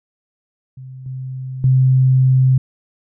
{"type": "tone with level steps", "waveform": "sine", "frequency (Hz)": 130.3, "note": "C3", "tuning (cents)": -7, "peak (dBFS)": [-31, -24, -9], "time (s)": [0.77, 2.58], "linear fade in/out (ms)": 5, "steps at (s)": [1.06, 1.64], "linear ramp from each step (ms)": 2, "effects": []}